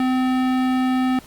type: tone with hard clipping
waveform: sine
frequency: 256.8 Hz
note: C4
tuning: 32 cents flat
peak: -19 dBFS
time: 0-1.19 s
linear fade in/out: 2 ms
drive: 18 dB
effects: pink hiss -46 dBFS RMS until 1.26 s + Opus 48 kbps